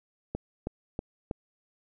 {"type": "click train", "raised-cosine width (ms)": 2, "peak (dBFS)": -18, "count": 4, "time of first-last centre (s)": [0.35, 1.312], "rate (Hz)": 3.12, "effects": []}